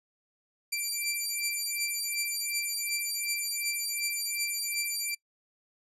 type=beating tone pair; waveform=10% pulse; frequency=2349 / 2351.7 Hz; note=D7 / D7; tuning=0 / +2 cents; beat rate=2.7 Hz; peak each=-24 / -24 dBFS; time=0.72-5.15 s; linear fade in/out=10 ms; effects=noise-tail reverb RT60 0.1 s tail -24 dB re dry + resampled to 32000 Hz